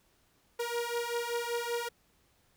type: beating tone pair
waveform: sawtooth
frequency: 470.9 / 476.1 Hz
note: A#4 / A#4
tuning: +18 / +37 cents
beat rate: 5.2 Hz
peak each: -31 dBFS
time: 0.59-1.89 s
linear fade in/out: 10 ms
effects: pink hiss -69 dBFS RMS until 2.56 s